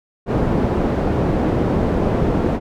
white low-pass noise, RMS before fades -18 dBFS, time 0.26-2.6 s, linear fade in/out 50 ms, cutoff 400 Hz, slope 12 dB/octave, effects none

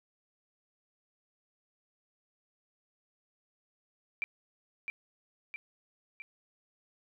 sine tone with echo, 2349 Hz, D7, in tune, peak -30 dBFS, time 4.22-4.24 s, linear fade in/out 0 ms, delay 660 ms, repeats 3, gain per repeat -4 dB, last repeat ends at 6.22 s, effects none

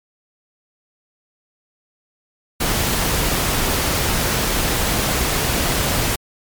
pink noise, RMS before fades -19 dBFS, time 2.6-6.16 s, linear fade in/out 10 ms, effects MP3 96 kbps

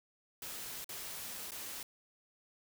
white noise with dropouts, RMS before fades -44 dBFS, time 0.42-1.83 s, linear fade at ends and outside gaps 2 ms, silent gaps 0.844-0.891 / 1.508-1.518 s, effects none

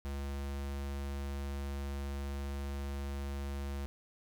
square tone, 69.8 Hz, C#2, 13 cents sharp, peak -37 dBFS, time 0.05-3.86 s, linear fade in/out 0 ms, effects none

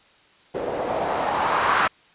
blue noise with low-pass filter sweep, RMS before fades -23 dBFS, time 0.54-1.88 s, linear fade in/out 10 ms, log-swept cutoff 460 to 1300 Hz, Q 2.3, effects white hiss -55 dBFS RMS until 2.14 s + resampled to 8000 Hz

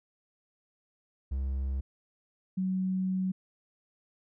triangle / sine tone pair in turn, 66.9 / 187.21 Hz, C2 / F#3, +39 / +21 cents, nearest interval octave + tritone, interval 1782 cents, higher second, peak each -27 dBFS, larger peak neither, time 1.31-1.81 / 2.57-3.32 s, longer second, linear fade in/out 10 ms, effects none

